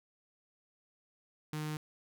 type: tone with notch filter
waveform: sawtooth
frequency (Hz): 153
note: D#3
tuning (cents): -29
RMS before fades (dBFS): -38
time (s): 1.53-1.77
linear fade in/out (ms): 2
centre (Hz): 590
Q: 2
effects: none